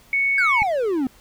sine tone, 2217 Hz, C#7, in tune, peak -17 dBFS, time 0.13-0.63 s, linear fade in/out 2 ms
triangle exponential sweep, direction down, 1623 to 247 Hz, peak -17 dBFS, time 0.38-1.07 s, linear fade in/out 2 ms
click, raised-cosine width 5 ms, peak -20 dBFS, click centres 0.62 s
effects pink hiss -52 dBFS RMS until 1.2 s

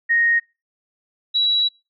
sine tone pair in turn, 1864.7 / 3904 Hz, A#6 / B7, 0 / -21 cents, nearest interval octave + minor second, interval 1279 cents, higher second, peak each -14 / -15 dBFS, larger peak first, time 0.09-0.4 / 1.34-1.69 s, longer second, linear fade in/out 20 ms, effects noise-tail reverb RT60 0.3 s tail -26 dB re dry

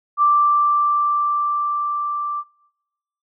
sine tone with level ramp, 1174.7 Hz, D6, in tune, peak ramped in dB -11 to -22 dBFS, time 0.17-2.44 s, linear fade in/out 50 ms, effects noise-tail reverb RT60 1.0 s tail -24 dB re dry

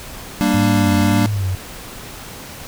square chord, G minor, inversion none, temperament equal with one note detuned, 196 / 233.1 / 295.5 Hz, G3 / Bb3 / D4, 0 / 0 / +11 cents, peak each -19 dBFS, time 0.41-1.26 s, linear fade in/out 0 ms
sine tone with vibrato, 100 Hz, G2, 35 cents sharp, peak -17 dBFS, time 0.54-1.55 s, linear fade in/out 0 ms, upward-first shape sine, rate 1.8 Hz, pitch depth 120 cents each way
effects pink hiss -34 dBFS RMS until 2.67 s

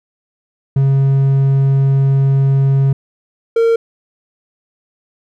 triangle tone pair in turn, 136.4 / 458.8 Hz, C#3 / A#4, -28 / -28 cents, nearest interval octave + major sixth, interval 2100 cents, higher second, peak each -7 dBFS, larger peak neither, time 0.76-2.93 / 3.56-3.76 s, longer first, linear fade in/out 5 ms, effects none

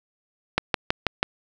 click train, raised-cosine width 0.3 ms, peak -3 dBFS, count 5, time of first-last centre 0.58-1.229 s, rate 6.16 Hz, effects none

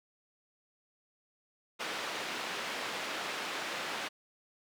white band-pass noise, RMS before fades -38 dBFS, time 1.79-4.09 s, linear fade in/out 20 ms, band 260 to 2900 Hz, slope 12 dB/octave, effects none

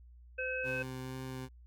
harmonic tone, 514 Hz, C5, 31 cents flat, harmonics 1 / 3 / 5, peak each -38 / -38 / -38 dBFS, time 0.38-0.83 s, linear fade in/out 10 ms
20% pulse tone with vibrato, 130 Hz, C3, 11 cents flat, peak -35 dBFS, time 0.63-1.49 s, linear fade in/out 50 ms, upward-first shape sine, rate 2.1 Hz, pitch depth 10 cents each way
effects added 60 Hz sine -53 dBFS peak until 1.66 s

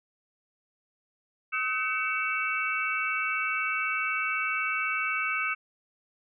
sine tone cluster, 1274 / 1522 / 2254 / 2666 Hz, D#6 / F#6 / C#7 / E7, +41 / +48 / +28 / +19 cents, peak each -32 / -33 / -31 / -32 dBFS, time 1.52-5.55 s, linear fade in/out 20 ms, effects none

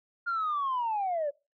sine linear sweep, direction down, 1417 to 554 Hz, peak -26 dBFS, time 0.26-1.31 s, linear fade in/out 20 ms, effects noise-tail reverb RT60 0.3 s tail -25 dB re dry + tanh soft clip ceiling -24 dBFS

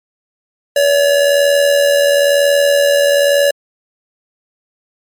square tone with amplitude modulation, 569 Hz, C#5, 45 cents sharp, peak -7 dBFS, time 0.76-3.51 s, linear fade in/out 5 ms, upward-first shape sine, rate 81 Hz, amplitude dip 50%, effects MP3 64 kbps

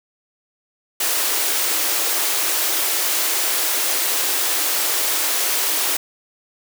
white high-pass noise, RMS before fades -20 dBFS, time 1-5.97 s, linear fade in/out 5 ms, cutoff 290 Hz, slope 96 dB/octave, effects none

